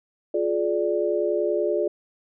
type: chord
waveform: sine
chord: D diminished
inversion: first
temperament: just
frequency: 352.4 / 422.9 / 587.3 Hz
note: F4 / Ab4 / D5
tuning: +16 / +31 / 0 cents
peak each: -25 dBFS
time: 0.34-1.88 s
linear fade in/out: 5 ms
effects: none